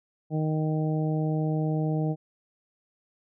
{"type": "harmonic tone", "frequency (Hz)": 155.56, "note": "D#3", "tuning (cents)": 0, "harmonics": [1, 2, 3, 4, 5], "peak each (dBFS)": [-25, -31, -35, -37, -39], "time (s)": [0.3, 2.16], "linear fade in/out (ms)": 50, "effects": []}